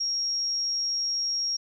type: tone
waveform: sine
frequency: 5588 Hz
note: F8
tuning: in tune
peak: -25 dBFS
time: 0-1.57 s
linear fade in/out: 10 ms
effects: 11-bit